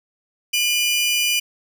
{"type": "tone pair together", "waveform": "sawtooth", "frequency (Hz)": [2419, 2961], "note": ["D#7", "F#7"], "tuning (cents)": [-49, 1], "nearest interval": "major third", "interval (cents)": 350, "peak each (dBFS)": -17, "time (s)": [0.53, 1.4], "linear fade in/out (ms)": 10, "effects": []}